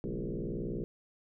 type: tone with frequency modulation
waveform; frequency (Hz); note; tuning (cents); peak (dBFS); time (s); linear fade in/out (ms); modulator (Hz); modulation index
sine; 100.1; G2; +37; -33; 0.04-0.84; 0; 60.3; 6
effects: none